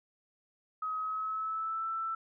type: tone with pitch glide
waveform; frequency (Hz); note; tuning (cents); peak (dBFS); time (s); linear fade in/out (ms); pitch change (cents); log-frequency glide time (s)
sine; 1269 to 1329; D#6 to E6; +34 to +14; -32; 0.82-2.15; 5; +80; 0.97-1.88
effects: none